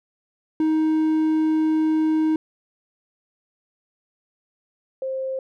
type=tone pair in turn; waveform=triangle / sine; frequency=313.9 / 527.9 Hz; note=D#4 / C5; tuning=+15 / +15 cents; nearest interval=major sixth; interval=900 cents; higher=second; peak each=-15 / -24 dBFS; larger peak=first; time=0.6-2.36 / 5.02-5.39 s; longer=first; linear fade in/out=2 ms; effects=none